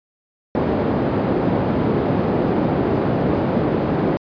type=band-pass noise; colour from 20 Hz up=white; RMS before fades=-19 dBFS; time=0.55-4.17 s; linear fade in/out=0 ms; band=110 to 410 Hz; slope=12 dB/octave; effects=resampled to 11025 Hz